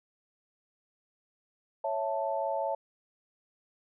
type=chord; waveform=sine; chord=A major; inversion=first; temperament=equal; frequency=554.4 / 659.3 / 880 Hz; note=C#5 / E5 / A5; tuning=0 / 0 / 0 cents; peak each=-33 dBFS; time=1.84-2.75 s; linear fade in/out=5 ms; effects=none